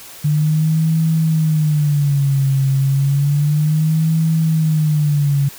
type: tone with vibrato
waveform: sine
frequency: 147.8 Hz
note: D3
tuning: 11 cents sharp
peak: -12 dBFS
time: 0.24-5.49 s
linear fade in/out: 10 ms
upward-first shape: sine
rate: 0.31 Hz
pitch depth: 150 cents each way
effects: white hiss -37 dBFS RMS until 5.58 s